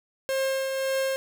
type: tone with tremolo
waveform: 45% pulse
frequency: 534 Hz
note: C5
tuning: 35 cents sharp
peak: -23 dBFS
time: 0.29-1.16 s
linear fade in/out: 0 ms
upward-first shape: triangle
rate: 1.8 Hz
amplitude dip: 40%
effects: none